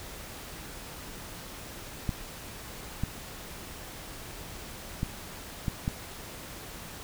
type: clicks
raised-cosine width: 5 ms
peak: -16 dBFS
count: 5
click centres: 2.092 / 3.036 / 5.031 / 5.682 / 5.879 s
effects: pink hiss -43 dBFS RMS until 7.03 s